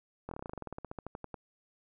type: slowing click train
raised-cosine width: 1 ms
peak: -26 dBFS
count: 21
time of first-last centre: 0.29-1.343 s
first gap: 23 ms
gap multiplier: 1.08
effects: none